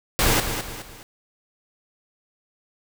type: noise with echo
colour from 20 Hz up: pink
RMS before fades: -19 dBFS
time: 0.19-0.4 s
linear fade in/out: 0 ms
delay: 210 ms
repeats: 3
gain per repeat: -8 dB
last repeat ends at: 1.03 s
effects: none